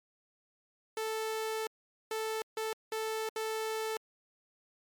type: tone bursts at uneven times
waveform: sawtooth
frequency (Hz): 440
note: A4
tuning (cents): 0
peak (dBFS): -29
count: 5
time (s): 0.97-1.67 / 2.11-2.42 / 2.57-2.73 / 2.92-3.29 / 3.36-3.97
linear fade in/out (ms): 2
effects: MP3 96 kbps